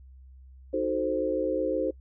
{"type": "chord", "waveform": "sine", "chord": "D# diminished seventh", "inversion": "none", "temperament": "equal with one note detuned", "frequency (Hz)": [311.1, 370, 437.5, 523.3], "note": ["D#4", "F#4", "A4", "C5"], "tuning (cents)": [0, 0, -10, 0], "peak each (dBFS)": [-31, -32, -32, -28], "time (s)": [0.73, 1.91], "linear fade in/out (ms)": 10, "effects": ["noise-tail reverb RT60 0.1 s tail -24 dB re dry", "added 65 Hz sine -47 dBFS peak until 2 s"]}